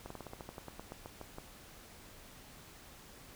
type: slowing click train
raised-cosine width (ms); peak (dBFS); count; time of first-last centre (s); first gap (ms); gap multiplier
1; -30; 15; 0.06-1.384; 44; 1.11
effects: pink hiss -55 dBFS RMS until 3.35 s